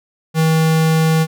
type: tone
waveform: square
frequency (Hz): 160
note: D#3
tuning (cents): +49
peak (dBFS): -12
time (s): 0.34-1.27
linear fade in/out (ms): 50
effects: none